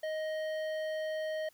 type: tone with hard clipping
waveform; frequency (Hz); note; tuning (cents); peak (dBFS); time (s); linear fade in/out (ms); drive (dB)
sine; 625; D#5; +8; -35; 0.03-1.49; 5; 11
effects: white hiss -66 dBFS RMS until 1.53 s